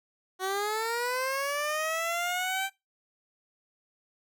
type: linear sweep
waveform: 15% pulse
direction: up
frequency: 370 to 784 Hz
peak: -22 dBFS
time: 0.39-2.7 s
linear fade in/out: 50 ms
effects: noise-tail reverb RT60 0.2 s tail -20 dB re dry